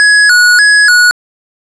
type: tone with vibrato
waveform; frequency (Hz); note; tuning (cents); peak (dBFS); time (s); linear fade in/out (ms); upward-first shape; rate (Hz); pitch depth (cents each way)
square; 1565; G6; -3; -4; 0-1.11; 0; square; 1.7; 120
effects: resampled to 22050 Hz + 7-bit